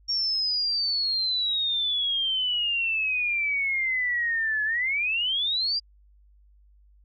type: exponential two-way sweep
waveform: sine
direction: down then up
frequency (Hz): 5560 to 1700 to 4873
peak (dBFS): -23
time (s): 0.08-5.8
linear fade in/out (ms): 20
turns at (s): 4.64
effects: added 50 Hz sine -54 dBFS peak until 7.04 s